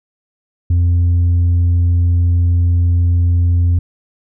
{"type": "tone with tanh clipping", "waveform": "triangle", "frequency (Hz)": 86.8, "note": "F2", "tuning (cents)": -10, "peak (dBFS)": -10, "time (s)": [0.7, 3.79], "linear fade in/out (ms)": 5, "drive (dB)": 7, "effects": []}